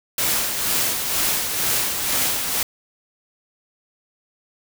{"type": "noise with tremolo", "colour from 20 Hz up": "white", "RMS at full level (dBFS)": -20, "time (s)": [0.18, 2.63], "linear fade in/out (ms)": 2, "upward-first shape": "sine", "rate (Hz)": 2.1, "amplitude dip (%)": 45, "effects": []}